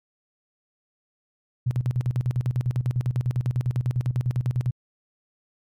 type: tone with tremolo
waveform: sine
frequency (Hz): 123.47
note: B2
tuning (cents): 0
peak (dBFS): -19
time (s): 1.66-4.71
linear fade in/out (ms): 10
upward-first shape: square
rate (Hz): 10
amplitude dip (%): 80
effects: MP3 64 kbps